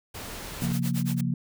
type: noise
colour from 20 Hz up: pink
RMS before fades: -38 dBFS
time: 0.14-0.73 s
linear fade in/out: 10 ms
type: noise with tremolo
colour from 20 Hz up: white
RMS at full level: -36 dBFS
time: 0.61-1.21 s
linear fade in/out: 5 ms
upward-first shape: sine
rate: 8.7 Hz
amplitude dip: 100%
type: chord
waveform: sine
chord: Bb minor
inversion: first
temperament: equal with one note detuned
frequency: 135.04 / 174.61 / 233.1 Hz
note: Db3 / F3 / Bb3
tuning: -45 / 0 / 0 cents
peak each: -28 / -28 / -30 dBFS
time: 0.62-1.34 s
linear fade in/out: 2 ms
effects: none